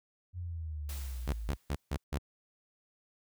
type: linear sweep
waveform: sine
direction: down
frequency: 90.7 to 49.11 Hz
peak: -36 dBFS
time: 0.33-1.57 s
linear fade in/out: 50 ms
type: noise with exponential decay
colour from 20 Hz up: white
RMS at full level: -45 dBFS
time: 0.89-2.04 s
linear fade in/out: 2 ms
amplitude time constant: 250 ms
type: tone bursts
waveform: sawtooth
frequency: 71 Hz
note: C#2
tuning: 42 cents sharp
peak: -27 dBFS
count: 5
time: 1.27-2.185 s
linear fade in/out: 10 ms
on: 63 ms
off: 150 ms
effects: none